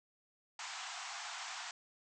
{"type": "band-pass noise", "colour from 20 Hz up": "pink", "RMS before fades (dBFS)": -45, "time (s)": [0.59, 1.71], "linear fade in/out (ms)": 2, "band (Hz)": [700, 7900], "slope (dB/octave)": 96, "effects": []}